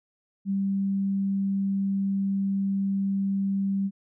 sine tone, 196 Hz, G3, in tune, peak -23 dBFS, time 0.45-3.91 s, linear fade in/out 50 ms, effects none

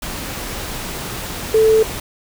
sine tone in noise, 440 Hz, A4, in tune, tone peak -9 dBFS, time 1.54-1.83 s, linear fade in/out 5 ms, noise pink, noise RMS -27 dBFS, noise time 0.02-2 s, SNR +15 dB, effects none

